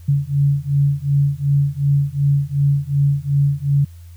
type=beating tone pair; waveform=sine; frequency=140 / 142.7 Hz; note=C#3 / D3; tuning=+18 / -49 cents; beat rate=2.7 Hz; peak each=-17 / -17 dBFS; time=0.08-3.85 s; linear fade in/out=10 ms; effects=added 85 Hz sine -36 dBFS peak until 4.16 s + white hiss -55 dBFS RMS until 4.16 s